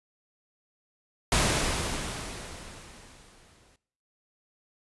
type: noise with exponential decay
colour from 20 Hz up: pink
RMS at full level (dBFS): -22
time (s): 1.32-3.76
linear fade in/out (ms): 2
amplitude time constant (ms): 530
effects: noise-tail reverb RT60 0.6 s tail -20 dB re dry + resampled to 24000 Hz